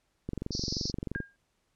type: click train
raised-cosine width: 3 ms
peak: -21 dBFS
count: 22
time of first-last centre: 0.29-1.203 s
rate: 23 Hz
type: band-pass noise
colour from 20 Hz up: white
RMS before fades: -36 dBFS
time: 0.51-0.92 s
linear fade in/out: 20 ms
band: 4300 to 5700 Hz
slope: 96 dB/octave
type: tone with exponential decay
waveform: sine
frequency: 1618 Hz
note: G#6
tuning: 46 cents flat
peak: -30 dBFS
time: 1.15-1.36 s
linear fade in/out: 0 ms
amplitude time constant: 44 ms
effects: pink hiss -75 dBFS RMS until 1.75 s + low-pass 10000 Hz 12 dB/octave